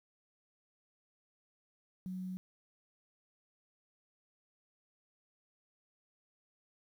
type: tone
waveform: sine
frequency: 185 Hz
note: F#3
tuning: in tune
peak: -38 dBFS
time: 2.06-2.37 s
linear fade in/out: 0 ms
effects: 11-bit